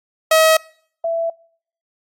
sawtooth / sine tone pair in turn, 638 / 665.1 Hz, D#5 / E5, +43 / +15 cents, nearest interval minor second, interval 72 cents, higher second, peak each -6 / -17 dBFS, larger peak first, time 0.31-0.57 / 1.04-1.3 s, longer neither, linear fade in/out 5 ms, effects noise-tail reverb RT60 0.6 s tail -25 dB re dry + AAC 48 kbps

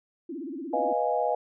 sine tone with vibrato, 300.6 Hz, D4, 40 cents sharp, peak -33 dBFS, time 0.29-0.93 s, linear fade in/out 5 ms, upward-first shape sine, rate 17 Hz, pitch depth 270 cents each way
sine chord, F half-diminished seventh, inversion second, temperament equal, 493.9 / 622.3 / 698.5 / 830.6 Hz, Cb5 / Eb5 / F5 / Ab5, 0 / 0 / 0 / 0 cents, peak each -29 dBFS, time 0.73-1.35 s, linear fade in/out 5 ms
effects none

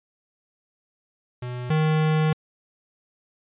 square tone pair in turn, 123.7 / 155.85 Hz, B2 / D#3, +3 / +3 cents, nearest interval major third, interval 400 cents, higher second, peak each -30 / -19 dBFS, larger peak second, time 1.42-1.7 / 1.7-2.33 s, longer second, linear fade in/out 5 ms, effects resampled to 8000 Hz

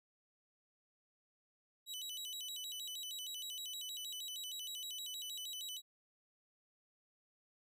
sawtooth tone with vibrato, 3405 Hz, G#7, 42 cents sharp, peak -40 dBFS, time 1.86-5.82 s, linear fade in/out 50 ms, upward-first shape square, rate 6.4 Hz, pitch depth 220 cents each way, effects none

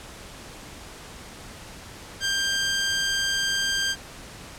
15% pulse tone, 1587 Hz, G6, 21 cents sharp, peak -16 dBFS, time 2.2-3.96 s, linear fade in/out 50 ms, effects pink hiss -42 dBFS RMS until 4.58 s + low-pass 10000 Hz 12 dB/octave

